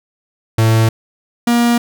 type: tone pair in turn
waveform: 45% pulse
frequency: 112.1 / 237.5 Hz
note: A2 / A#3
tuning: +33 / +33 cents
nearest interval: octave + minor second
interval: 1300 cents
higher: second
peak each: -9 / -10 dBFS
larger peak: first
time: 0.58-0.89 / 1.47-1.78 s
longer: neither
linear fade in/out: 5 ms
effects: none